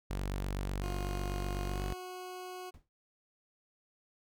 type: tone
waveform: sawtooth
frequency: 47.98 Hz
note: G1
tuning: 36 cents flat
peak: -30 dBFS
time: 0.1-1.94 s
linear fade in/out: 10 ms
type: tone with pitch glide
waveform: 20% pulse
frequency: 355.5 to 366.1 Hz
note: F4 to F#4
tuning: +31 to -18 cents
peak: -37 dBFS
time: 0.82-2.71 s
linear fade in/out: 20 ms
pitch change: +51 cents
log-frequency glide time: 1.67-1.83 s
type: noise with exponential decay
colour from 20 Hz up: brown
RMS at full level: -48 dBFS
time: 2.74-2.89 s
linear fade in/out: 0 ms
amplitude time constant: 31 ms
effects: none